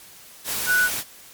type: tone in noise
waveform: sine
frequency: 1480 Hz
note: F#6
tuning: in tune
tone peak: -16 dBFS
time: 0.66-0.9 s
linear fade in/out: 50 ms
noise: white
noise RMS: -27 dBFS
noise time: 0.44-1.04 s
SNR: +8 dB
effects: white hiss -46 dBFS RMS until 1.33 s + MP3 96 kbps